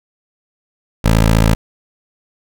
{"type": "tone", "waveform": "15% pulse", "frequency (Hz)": 55, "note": "A1", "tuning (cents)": 0, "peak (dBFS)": -3, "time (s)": [1.04, 1.55], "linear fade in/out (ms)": 10, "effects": []}